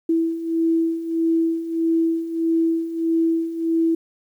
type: beating tone pair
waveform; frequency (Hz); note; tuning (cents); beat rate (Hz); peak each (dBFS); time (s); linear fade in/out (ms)
sine; 327.7 / 329.3; E4 / E4; -10 / -2; 1.6; -24 / -19; 0.09-3.95; 5
effects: 9-bit